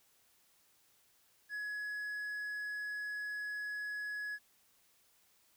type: tone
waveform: triangle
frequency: 1684 Hz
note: G#6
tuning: 24 cents sharp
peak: -36 dBFS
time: 1.49-4.39 s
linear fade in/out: 50 ms
effects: white hiss -70 dBFS RMS until 5.56 s

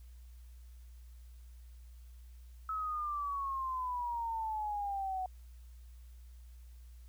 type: exponential sweep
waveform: sine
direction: down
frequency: 1298 to 740 Hz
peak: -34 dBFS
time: 2.69-5.26 s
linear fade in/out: 2 ms
effects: added 60 Hz sine -50 dBFS peak until 7.08 s + white hiss -70 dBFS RMS until 7.08 s

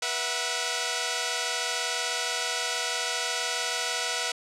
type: chord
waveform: 5% pulse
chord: B suspended fourth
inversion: none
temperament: equal with one note detuned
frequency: 484.6 / 659.3 / 740 Hz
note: B4 / E5 / F#5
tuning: -33 / 0 / 0 cents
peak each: -20 dBFS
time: 0.02-4.32 s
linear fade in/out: 5 ms
effects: low-pass 9000 Hz 12 dB/octave

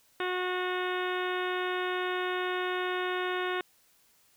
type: harmonic tone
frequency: 364.5 Hz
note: F#4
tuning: 26 cents flat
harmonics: 1 / 2 / 3 / 4 / 5 / 6 / 7 / 8 / 9 / 10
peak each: -32 / -38 / -37 / -37 / -39 / -43 / -44 / -44 / -50 / -45 dBFS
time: 0.2-3.61 s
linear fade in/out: 2 ms
effects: white hiss -65 dBFS RMS until 4.36 s

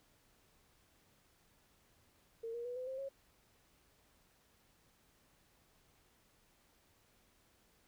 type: tone with pitch steps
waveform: sine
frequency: 456.3 / 472.9 / 490.2 / 508.1 / 526.6 / 545.8 Hz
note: A#4 / A#4 / B4 / B4 / C5 / C#5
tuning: -37 / +25 / -13 / +49 / +11 / -27 cents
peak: -40 dBFS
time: 2.43-3.09 s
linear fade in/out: 10 ms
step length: 110 ms
effects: pink hiss -71 dBFS RMS until 7.87 s

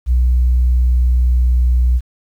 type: tone with pitch glide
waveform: sine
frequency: 61.74 to 61.38 Hz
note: B1 to B1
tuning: 0 to -10 cents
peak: -8 dBFS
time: 0.06-2.01 s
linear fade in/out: 50 ms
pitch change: -10 cents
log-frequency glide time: 0.72-1.7 s
effects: tanh soft clip ceiling -7 dBFS + 8-bit

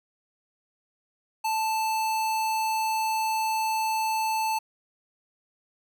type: tone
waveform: square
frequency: 880 Hz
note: A5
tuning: in tune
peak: -25 dBFS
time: 1.44-4.59 s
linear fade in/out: 10 ms
effects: none

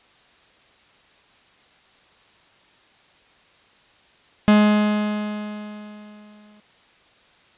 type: tone with exponential decay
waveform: 45% pulse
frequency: 210 Hz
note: G#3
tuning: 19 cents sharp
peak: -10 dBFS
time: 4.48-6.6 s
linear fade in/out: 0 ms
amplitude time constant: 460 ms
effects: white hiss -55 dBFS RMS until 7.57 s + resampled to 8000 Hz

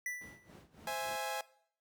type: tone with exponential decay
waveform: square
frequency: 1975.5 Hz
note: B6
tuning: in tune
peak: -35 dBFS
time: 0.06-0.52 s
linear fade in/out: 2 ms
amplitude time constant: 100 ms
type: noise with tremolo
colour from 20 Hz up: brown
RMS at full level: -46 dBFS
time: 0.21-1.16 s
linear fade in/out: 2 ms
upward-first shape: sine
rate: 3.6 Hz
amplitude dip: 85%
type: chord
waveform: sawtooth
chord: C augmented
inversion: none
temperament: equal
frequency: 523.3 / 659.3 / 830.6 Hz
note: C5 / E5 / G#5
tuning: 0 / 0 / 0 cents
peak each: -39 / -38 / -34 dBFS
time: 0.87-1.41 s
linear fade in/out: 2 ms
effects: noise-tail reverb RT60 0.6 s tail -20 dB re dry + high-pass 150 Hz 12 dB/octave

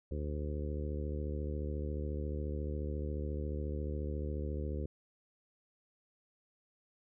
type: harmonic tone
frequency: 74.2 Hz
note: D2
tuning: 18 cents sharp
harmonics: 1 / 2 / 3 / 4 / 5 / 6 / 7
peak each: -36 / -44 / -46 / -47 / -46 / -47 / -48 dBFS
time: 0.11-4.86 s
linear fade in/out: 5 ms
effects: none

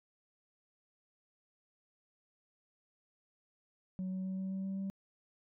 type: tone with pitch steps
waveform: sine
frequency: 186.3 / 187.6 / 188.9 / 190.21 / 191.54 / 192.87 / 194.21 Hz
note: F#3 / F#3 / F#3 / F#3 / G3 / G3 / G3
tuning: +12 / +24 / +36 / +48 / -40 / -28 / -16 cents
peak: -33 dBFS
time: 3.99-4.9 s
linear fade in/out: 0 ms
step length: 130 ms
effects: tanh soft clip ceiling -34 dBFS

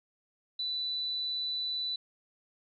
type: tone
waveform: sine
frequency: 3979 Hz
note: B7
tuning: 12 cents sharp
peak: -31 dBFS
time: 0.59-1.96 s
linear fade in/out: 5 ms
effects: none

